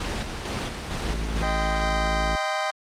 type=noise with tremolo; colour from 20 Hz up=pink; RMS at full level=-28 dBFS; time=0-1.43 s; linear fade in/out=5 ms; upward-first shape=square; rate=2.2 Hz; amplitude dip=35%
type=harmonic tone; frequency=54.6 Hz; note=A1; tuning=13 cents flat; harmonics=1 / 3 / 4 / 5 / 6 / 7 / 8; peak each=-25 / -35 / -37 / -39 / -41 / -42 / -43 dBFS; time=1.05-2.36 s; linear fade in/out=5 ms
type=chord; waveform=25% pulse; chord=C minor; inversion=first; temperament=equal with one note detuned; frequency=622.3 / 784 / 1027.9 Hz; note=Eb5 / G5 / C6; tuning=0 / 0 / -31 cents; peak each=-24 / -24 / -27 dBFS; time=1.42-2.71 s; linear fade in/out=10 ms
effects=low-pass 6000 Hz 12 dB/octave + Opus 32 kbps